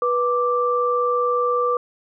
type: tone pair together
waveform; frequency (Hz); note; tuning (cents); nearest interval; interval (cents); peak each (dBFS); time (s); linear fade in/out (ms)
sine; 489.2 / 1174.7; B4 / D6; -16 / 0; octave + minor third; 1516; -20; 0.02-1.77; 2
effects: none